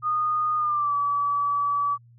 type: tone with pitch glide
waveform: sine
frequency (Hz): 1230 to 1147.6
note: D#6 to D6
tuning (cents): -20 to -40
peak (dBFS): -21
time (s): 0.02-1.98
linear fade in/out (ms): 50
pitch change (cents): -120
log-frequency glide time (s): 0.57-0.95
effects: added 118 Hz sine -50 dBFS peak until 2.18 s